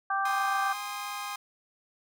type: harmonic tone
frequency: 391.6 Hz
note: G4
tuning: 2 cents flat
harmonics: 2 / 3 / 4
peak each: -30 / -29 / -32 dBFS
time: 0.1-0.73 s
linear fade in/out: 5 ms
type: chord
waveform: sawtooth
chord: Ab major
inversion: none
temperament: equal with one note detuned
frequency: 810.7 / 1046.5 / 1244.5 Hz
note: Ab5 / C6 / Eb6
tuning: -42 / 0 / 0 cents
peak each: -35 dBFS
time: 0.25-1.36 s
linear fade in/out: 5 ms
effects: none